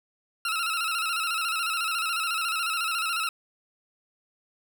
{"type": "tone with vibrato", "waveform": "20% pulse", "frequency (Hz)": 1339, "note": "E6", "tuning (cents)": 27, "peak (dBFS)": -21, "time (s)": [0.45, 3.29], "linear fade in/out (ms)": 2, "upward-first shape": "square", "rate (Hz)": 14, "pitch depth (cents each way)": 58, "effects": []}